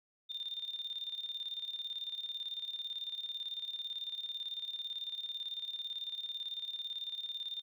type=tone with tremolo; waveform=sine; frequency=3615 Hz; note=A7; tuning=46 cents sharp; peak=-36 dBFS; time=0.29-7.62 s; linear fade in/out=20 ms; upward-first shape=square; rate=18 Hz; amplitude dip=65%; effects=13-bit